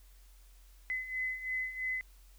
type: beating tone pair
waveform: sine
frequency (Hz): 2026 / 2029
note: B6 / B6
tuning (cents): +44 / +46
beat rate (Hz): 3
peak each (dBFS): -40 / -35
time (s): 0.9-2.01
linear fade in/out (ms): 0
effects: added 45 Hz sine -55 dBFS peak until 2.38 s + white hiss -66 dBFS RMS until 2.38 s